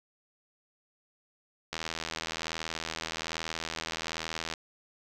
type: click train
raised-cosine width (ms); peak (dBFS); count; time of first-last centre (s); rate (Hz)
0.2; -16; 229; 1.73-4.538; 81.2
effects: none